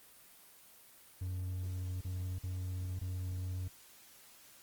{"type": "tone with dropouts", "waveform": "triangle", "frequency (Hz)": 91.5, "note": "F#2", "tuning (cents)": -19, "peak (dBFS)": -34, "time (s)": [1.21, 3.68], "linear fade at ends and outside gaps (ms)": 5, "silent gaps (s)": [[2.009, 2.047], [2.386, 2.435], [2.992, 3.012]], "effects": ["white hiss -59 dBFS RMS until 4.62 s", "Opus 24 kbps"]}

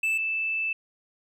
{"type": "tone pair in turn", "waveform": ["triangle", "sine"], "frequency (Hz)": [2637, 2637], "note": ["E7", "E7"], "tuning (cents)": [0, 0], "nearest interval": "unison", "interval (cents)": 0, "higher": "neither", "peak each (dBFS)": [-21, -25], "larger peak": "first", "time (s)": [[0.03, 0.18], [0.18, 0.73]], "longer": "second", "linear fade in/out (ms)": 5, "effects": []}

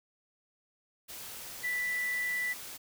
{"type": "tone in noise", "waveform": "sine", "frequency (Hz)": 1975.5, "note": "B6", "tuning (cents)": 0, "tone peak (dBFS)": -30, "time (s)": [1.63, 2.54], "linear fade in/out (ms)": 20, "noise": "white", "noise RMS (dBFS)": -44, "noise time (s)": [1.08, 2.78], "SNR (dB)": 11, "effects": []}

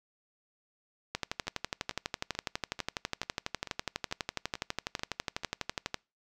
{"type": "two click trains", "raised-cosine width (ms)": 0.2, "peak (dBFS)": [-14, -22], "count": [59, 10], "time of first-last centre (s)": [[1.15, 5.943], [1.47, 5.435]], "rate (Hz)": [12.1, 2.27], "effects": ["noise-tail reverb RT60 0.3 s tail -26 dB re dry"]}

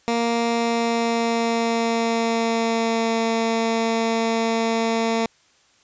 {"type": "tone with pitch glide", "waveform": "15% pulse", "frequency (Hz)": [233.1, 227.1], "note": ["A#3", "A#3"], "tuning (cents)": [0, -45], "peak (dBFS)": -13, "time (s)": [0.08, 5.26], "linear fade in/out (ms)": 0, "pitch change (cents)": -45, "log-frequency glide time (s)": [0.49, 3.17], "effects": ["white hiss -58 dBFS RMS until 5.83 s", "resampled to 16000 Hz"]}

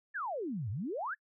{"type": "exponential two-way sweep", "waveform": "sine", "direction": "down then up", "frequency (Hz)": [1818, 92.5, 1818], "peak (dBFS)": -34, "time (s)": [0.14, 1.15], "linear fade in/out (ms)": 20, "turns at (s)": 0.7, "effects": ["noise-tail reverb RT60 0.1 s tail -26 dB re dry"]}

